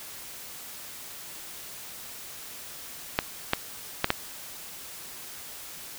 clicks, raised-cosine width 0.3 ms, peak -5 dBFS, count 4, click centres 3.189 / 3.534 / 4.044 / 4.104 s, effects white hiss -42 dBFS RMS until 5.98 s

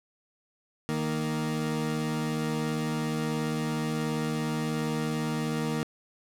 30% pulse tone pair together, 155.56 / 232.7 Hz, D#3 / A#3, 0 / -3 cents, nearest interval perfect fifth, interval 697 cents, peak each -28 dBFS, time 0.89-5.83 s, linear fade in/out 0 ms, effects low-pass 12000 Hz 12 dB/octave + 9-bit

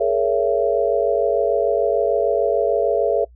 sine chord, A# half-diminished seventh, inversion third, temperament just, 419.5 / 466.2 / 559.4 / 671.3 Hz, G#4 / A#4 / C#5 / E5, +17 / 0 / +16 / +31 cents, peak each -21 dBFS, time 0-3.25 s, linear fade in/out 10 ms, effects noise-tail reverb RT60 0.1 s tail -24 dB re dry + added 60 Hz sine -44 dBFS peak until 3.35 s

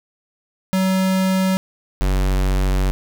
square tone pair in turn, 188.8 / 47.2 Hz, F#3 / F#1, +35 / +35 cents, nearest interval 2 octaves, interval 2400 cents, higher first, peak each -16 dBFS, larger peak neither, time 0.73-1.57 / 2.01-2.91 s, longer second, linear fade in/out 0 ms, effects none

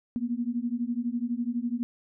sine beating tone pair, 233.1 / 245.1 Hz, A#3 / B3, 0 / -13 cents, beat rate 12 Hz, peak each -30 dBFS, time 0.16-1.83 s, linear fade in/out 0 ms, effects none

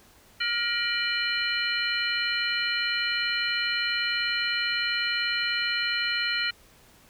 sine tone cluster, 1411 / 1897 / 2372 / 2978 / 4154 Hz, F6 / A#6 / D7 / F#7 / C8, +17 / +30 / +17 / +11 / -13 cents, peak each -31 dBFS, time 0.4-6.51 s, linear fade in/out 10 ms, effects pink hiss -56 dBFS RMS until 7.09 s

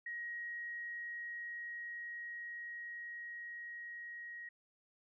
sine tone with level ramp, 1891 Hz, A#6, 24 cents sharp, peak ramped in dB -40 to -45 dBFS, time 0.06-4.49 s, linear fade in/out 5 ms, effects none

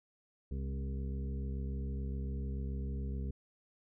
harmonic tone with a mistuned harmonic, 67 Hz, C2, 42 cents sharp, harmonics 1 / 2 / 3 / 4 / 6 / 7, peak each -36 / -43 / -45 / -51 / -52 / -56 dBFS, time 0.51-3.31 s, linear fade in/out 5 ms, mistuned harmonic 3, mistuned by +16 cents, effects none

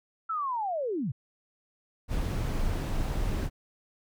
sine linear sweep, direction down, 1347 to 103.83 Hz, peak -28 dBFS, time 0.29-1.12 s, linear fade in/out 10 ms
brown noise, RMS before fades -29 dBFS, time 2.08-3.5 s, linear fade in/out 50 ms
effects none

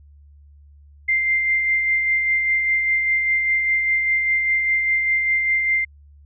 sine tone with tremolo, 2093 Hz, C7, in tune, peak -15 dBFS, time 1.08-5.85 s, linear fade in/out 10 ms, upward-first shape sine, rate 5 Hz, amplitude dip 35%, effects added 72 Hz sine -45 dBFS peak until 6.25 s

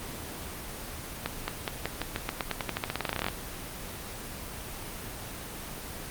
accelerating click train, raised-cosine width 0.3 ms, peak -12 dBFS, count 25, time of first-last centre 1.26-3.285 s, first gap 220 ms, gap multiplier 0.9, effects pink hiss -39 dBFS RMS until 6.1 s + Opus 24 kbps

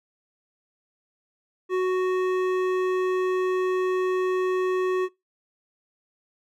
sine tone with hard clipping, 370 Hz, F#4, in tune, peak -23 dBFS, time 1.69-5.09 s, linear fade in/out 50 ms, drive 12 dB, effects noise-tail reverb RT60 0.2 s tail -23 dB re dry

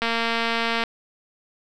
click train, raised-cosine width 0.3 ms, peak -8 dBFS, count 189, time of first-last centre 0.02-0.837 s, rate 230 Hz, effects none

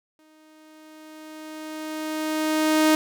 sawtooth tone with exponential growth, 311.1 Hz, D#4, in tune, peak -11 dBFS, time 0.19-2.95 s, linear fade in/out 1 ms, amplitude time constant 600 ms, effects none

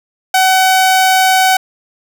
sawtooth tone, 754 Hz, F#5, 32 cents sharp, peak -4 dBFS, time 0.34-1.57 s, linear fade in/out 5 ms, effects none

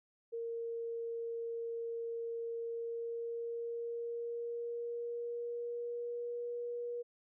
sine tone with pitch glide, 462.9 to 478.9 Hz, A#4 to A#4, -12 to +47 cents, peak -37 dBFS, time 0.32-7.03 s, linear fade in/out 20 ms, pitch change +59 cents, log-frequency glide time 2.58-6.48 s, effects none

